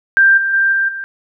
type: tone with level steps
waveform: sine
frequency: 1581 Hz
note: G6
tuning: 14 cents sharp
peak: -6 / -14 / -10 / -12 / -22 dBFS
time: 0.17-1.04 s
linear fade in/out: 0 ms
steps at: 0.37 / 0.53 / 0.72 / 0.88 s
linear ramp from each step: 10 ms
effects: none